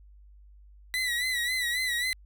30% pulse tone with vibrato, 1970 Hz, B6, 5 cents flat, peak -24 dBFS, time 0.94-2.13 s, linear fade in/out 0 ms, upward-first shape sine, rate 3.7 Hz, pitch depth 72 cents each way, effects added 50 Hz sine -50 dBFS peak until 2.25 s

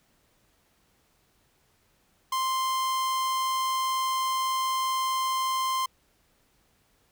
45% pulse tone, 1046.5 Hz, C6, in tune, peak -25 dBFS, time 2.32-5.86 s, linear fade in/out 5 ms, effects pink hiss -67 dBFS RMS until 7.11 s

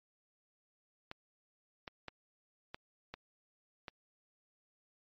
clicks, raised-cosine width 0.3 ms, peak -27 dBFS, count 6, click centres 1.114 / 1.878 / 2.083 / 2.745 / 3.14 / 3.882 s, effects MP3 32 kbps

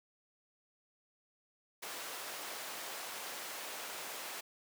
pink high-pass noise, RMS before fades -44 dBFS, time 1.82-4.41 s, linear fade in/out 10 ms, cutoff 570 Hz, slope 12 dB/octave, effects none

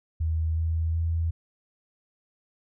sine tone with pitch steps, 80.2 / 81.37 / 82.55 Hz, E2 / E2 / E2, -47 / -22 / +3 cents, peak -23 dBFS, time 0.2-1.31 s, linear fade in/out 10 ms, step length 370 ms, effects none

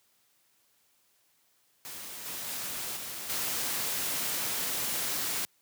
white noise with level steps, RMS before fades -42 / -38 / -36 / -39 / -32 dBFS, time 1.85-5.45 s, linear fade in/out 0 ms, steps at 2.25 / 2.47 / 2.96 / 3.29 s, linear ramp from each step 10 ms, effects white hiss -69 dBFS RMS until 5.61 s + high-pass 80 Hz 12 dB/octave

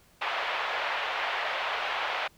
pink band-pass noise, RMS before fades -31 dBFS, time 0.21-2.28 s, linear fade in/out 10 ms, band 640 to 3200 Hz, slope 24 dB/octave, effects pink hiss -61 dBFS RMS until 2.37 s

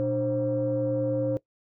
sine tone cluster, 120.9 / 299 / 530 Hz, B2 / D4 / C5, -36 / +31 / +22 cents, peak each -30 / -28 / -25 dBFS, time 0-1.37 s, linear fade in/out 0 ms, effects noise-tail reverb RT60 0.1 s tail -20 dB re dry + tanh soft clip ceiling -17 dBFS

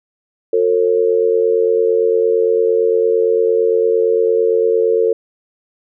sine tone with amplitude modulation, 451.9 Hz, A4, 46 cents sharp, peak -7 dBFS, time 0.53-5.13 s, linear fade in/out 5 ms, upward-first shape sine, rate 88.8 Hz, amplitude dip 85%, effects none

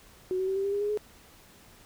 sine tone with pitch steps, 370 / 376.9 / 383.9 / 391.1 / 398.4 / 405.8 / 413.4 / 421.1 Hz, F#4 / F#4 / G4 / G4 / G4 / G#4 / G#4 / G#4, 0 / +32 / -36 / -4 / +28 / -40 / -8 / +24 cents, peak -26 dBFS, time 0.31-0.974 s, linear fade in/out 0 ms, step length 83 ms, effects pink hiss -55 dBFS RMS until 1.85 s

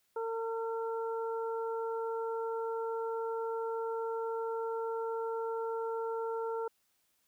harmonic tone, 454.1 Hz, A#4, 45 cents flat, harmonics 1 / 2 / 3, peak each -34 / -40 / -44 dBFS, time 0.16-6.68 s, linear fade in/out 5 ms, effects white hiss -75 dBFS RMS until 7.27 s

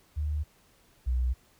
sine tone pair in turn, 75 / 62.25 Hz, D2 / B1, +37 / +14 cents, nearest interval minor third, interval 323 cents, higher first, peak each -27 / -24 dBFS, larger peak second, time 0.16-0.44 / 1.06-1.34 s, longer neither, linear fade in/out 20 ms, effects pink hiss -63 dBFS RMS until 1.59 s

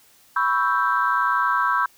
sine chord, C# half-diminished seventh, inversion third, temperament equal, 987.8 / 1108.7 / 1318.5 / 1568 Hz, B5 / C#6 / E6 / G6, 0 / 0 / 0 / 0 cents, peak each -23 dBFS, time 0.36-1.86 s, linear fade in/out 5 ms, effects tanh soft clip ceiling -8 dBFS + white hiss -55 dBFS RMS until 1.97 s

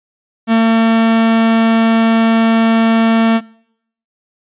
45% pulse tone, 226.2 Hz, A3, 48 cents sharp, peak -8 dBFS, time 0.47-3.41 s, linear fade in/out 50 ms, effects noise-tail reverb RT60 0.7 s tail -23 dB re dry + resampled to 8000 Hz

